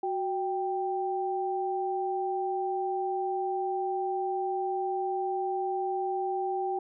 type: tone pair together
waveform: sine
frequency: 370.5 / 785 Hz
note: F#4 / G5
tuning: +2 / +2 cents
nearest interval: octave + minor second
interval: 1300 cents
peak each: -31 / -30 dBFS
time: 0.03-6.79 s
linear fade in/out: 5 ms
effects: none